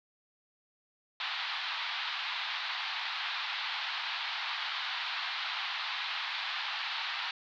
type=band-pass noise; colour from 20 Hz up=white; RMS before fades=-36 dBFS; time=1.2-7.31 s; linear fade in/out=2 ms; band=790 to 4200 Hz; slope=48 dB/octave; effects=none